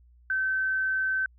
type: tone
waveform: sine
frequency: 1538 Hz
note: G6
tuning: 33 cents flat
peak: -24 dBFS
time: 0.3-1.26 s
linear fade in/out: 2 ms
effects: added 60 Hz sine -54 dBFS peak until 1.38 s